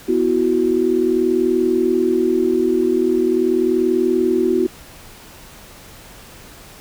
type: chord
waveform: sine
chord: B suspended fourth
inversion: none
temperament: equal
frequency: 246.9 / 329.6 / 370 Hz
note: B3 / E4 / F#4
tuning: 0 / 0 / 0 cents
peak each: -21 / -19 / -16 dBFS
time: 0.08-4.67 s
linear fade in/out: 10 ms
effects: pink hiss -41 dBFS RMS until 6.8 s